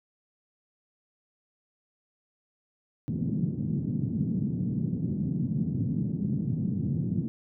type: band-pass noise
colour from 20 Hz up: pink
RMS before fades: -29 dBFS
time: 3.08-7.28 s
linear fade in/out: 0 ms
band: 130 to 230 Hz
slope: 24 dB/octave
effects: none